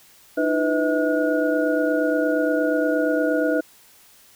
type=tone cluster; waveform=sine; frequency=304.3 / 332.8 / 499.6 / 643 / 1445 Hz; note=D#4 / E4 / B4 / E5 / F#6; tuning=-38 / +17 / +20 / -43 / -41 cents; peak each=-22 / -31 / -23 / -24 / -28 dBFS; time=0.37-3.61 s; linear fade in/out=10 ms; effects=white hiss -52 dBFS RMS until 4.35 s